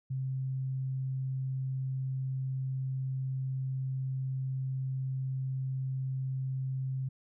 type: tone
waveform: sine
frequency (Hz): 132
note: C3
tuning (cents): +16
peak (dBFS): -31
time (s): 0.1-7.09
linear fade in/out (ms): 10
effects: none